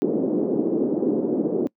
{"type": "band-pass noise", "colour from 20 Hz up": "pink", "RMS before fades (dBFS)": -22, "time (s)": [0.02, 1.67], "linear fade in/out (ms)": 0, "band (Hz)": [240, 420], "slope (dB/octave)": 24, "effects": ["noise-tail reverb RT60 0.1 s tail -24 dB re dry", "high-pass 150 Hz 12 dB/octave"]}